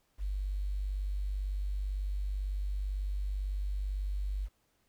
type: tone with quantisation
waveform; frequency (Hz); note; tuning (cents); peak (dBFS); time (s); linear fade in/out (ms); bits
sine; 49; G1; 0; -31; 0.18-4.49; 50; 10
effects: pink hiss -74 dBFS RMS until 4.88 s